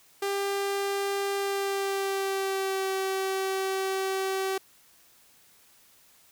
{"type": "tone with pitch glide", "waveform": "sawtooth", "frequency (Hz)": [397.6, 383.6], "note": ["G4", "G4"], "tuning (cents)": [25, -37], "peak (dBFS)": -23, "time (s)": [0.22, 4.58], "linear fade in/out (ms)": 5, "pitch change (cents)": -62, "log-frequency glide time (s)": [1.36, 2.9], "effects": ["white hiss -59 dBFS RMS until 6.31 s"]}